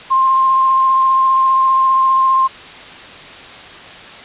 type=tone with vibrato; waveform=sine; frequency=1057 Hz; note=C6; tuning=17 cents sharp; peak=-9 dBFS; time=0.1-2.48 s; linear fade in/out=20 ms; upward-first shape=triangle; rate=15 Hz; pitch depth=14 cents each way; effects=white hiss -34 dBFS RMS until 4.24 s + resampled to 8000 Hz